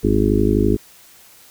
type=harmonic tone; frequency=51.91 Hz; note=G#1; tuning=in tune; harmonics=1 / 2 / 4 / 5 / 6 / 7 / 8; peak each=-21 / -21 / -21 / -21 / -21 / -21 / -21 dBFS; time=0.03-0.77 s; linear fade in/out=20 ms; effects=white hiss -47 dBFS RMS until 1.5 s